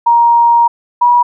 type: tone pair in turn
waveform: sine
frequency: 940 / 966.4 Hz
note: A#5 / B5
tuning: +14 / -38 cents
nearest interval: unison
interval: 48 cents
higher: second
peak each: -5 dBFS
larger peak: neither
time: 0.06-0.68 / 1.01-1.23 s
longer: first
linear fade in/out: 10 ms
effects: none